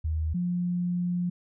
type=tone pair in turn; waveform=sine; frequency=78.8 / 176.9 Hz; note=D#2 / F3; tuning=+23 / +23 cents; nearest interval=octave + major second; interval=1400 cents; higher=second; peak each=-25 dBFS; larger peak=neither; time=0.04-0.34 / 0.34-1.3 s; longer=second; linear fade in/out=10 ms; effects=none